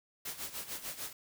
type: noise with tremolo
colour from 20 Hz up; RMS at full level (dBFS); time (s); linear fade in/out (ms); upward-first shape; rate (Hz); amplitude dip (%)
white; -39; 0.25-1.13; 5; sine; 6.7; 75
effects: none